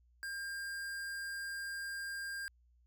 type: tone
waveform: square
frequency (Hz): 1603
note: G6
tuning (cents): +38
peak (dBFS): -40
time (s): 0.23-2.48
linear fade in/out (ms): 0
effects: added 60 Hz sine -65 dBFS peak until 2.86 s